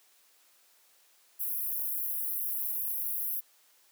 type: high-pass noise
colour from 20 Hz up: pink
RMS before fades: -33 dBFS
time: 1.39-3.41 s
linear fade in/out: 20 ms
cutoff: 11000 Hz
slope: 96 dB/octave
effects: white hiss -64 dBFS RMS until 3.91 s + high-pass 400 Hz 12 dB/octave